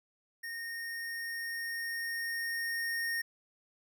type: tone with level ramp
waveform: square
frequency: 1846 Hz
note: A#6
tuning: 17 cents flat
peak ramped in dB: -39 to -32 dBFS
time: 0.43-3.22 s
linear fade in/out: 10 ms
effects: none